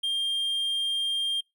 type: tone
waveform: triangle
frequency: 3200 Hz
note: G7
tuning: 35 cents sharp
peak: -23 dBFS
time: 0.03-1.41 s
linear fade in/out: 10 ms
effects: noise-tail reverb RT60 0.2 s tail -24 dB re dry